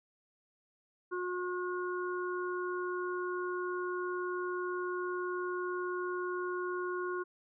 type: harmonic tone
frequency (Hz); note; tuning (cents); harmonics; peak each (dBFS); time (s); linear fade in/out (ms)
360.6; F#4; -45; 1 / 3 / 4; -35 / -40 / -41; 1.11-7.24; 20
effects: none

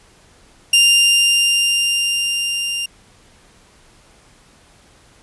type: tone with level ramp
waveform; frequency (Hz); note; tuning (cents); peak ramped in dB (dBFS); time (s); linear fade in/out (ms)
sawtooth; 2794; F7; 0; -5 to -17; 0.73-2.86; 5
effects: pink hiss -50 dBFS RMS until 5.22 s + resampled to 24000 Hz

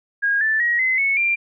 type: tone with pitch steps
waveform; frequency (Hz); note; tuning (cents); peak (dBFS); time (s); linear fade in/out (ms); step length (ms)
sine; 1633 / 1760.3 / 1897.6 / 2046 / 2205 / 2377; G#6 / A6 / A#6 / C7 / C#7 / D7; -30 / 0 / +30 / -39 / -10 / +20; -16; 0.22-1.36; 20; 190
effects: none

